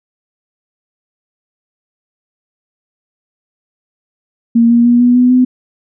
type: tone with pitch steps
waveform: sine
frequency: 232.4 / 236.3 / 240.3 / 244.4 / 248.5 / 252.7 Hz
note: A#3 / A#3 / B3 / B3 / B3 / B3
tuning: -5 / +24 / -47 / -18 / +11 / +40 cents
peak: -5 dBFS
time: 4.55-5.45 s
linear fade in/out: 10 ms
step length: 150 ms
effects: none